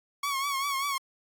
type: tone with vibrato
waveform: sawtooth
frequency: 1108.7 Hz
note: C#6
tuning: in tune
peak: -24 dBFS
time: 0.23-0.98 s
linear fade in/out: 5 ms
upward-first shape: triangle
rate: 5.1 Hz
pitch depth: 76 cents each way
effects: AAC 64 kbps